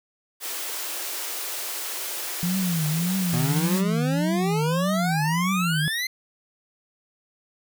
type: high-pass noise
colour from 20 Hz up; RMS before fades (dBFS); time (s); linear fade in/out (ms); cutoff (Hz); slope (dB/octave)
white; -31; 0.4-3.83; 50; 300; 96
type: tone with vibrato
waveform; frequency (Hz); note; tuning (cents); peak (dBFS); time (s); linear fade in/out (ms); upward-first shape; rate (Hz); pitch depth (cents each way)
sine; 170.6; F3; -40; -22; 2.43-5.88; 0; triangle; 1.7; 220
type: exponential sweep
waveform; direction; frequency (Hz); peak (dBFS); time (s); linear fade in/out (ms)
25% pulse; up; 117.5 to 2093; -21; 3.33-6.07; 5
effects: none